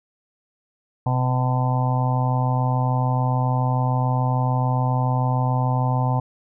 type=harmonic tone; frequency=126.9 Hz; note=B2; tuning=47 cents sharp; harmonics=1 / 2 / 4 / 5 / 6 / 7 / 8; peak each=-19 / -30 / -34 / -33 / -29 / -28 / -32 dBFS; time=1.06-6.2 s; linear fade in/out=5 ms; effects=none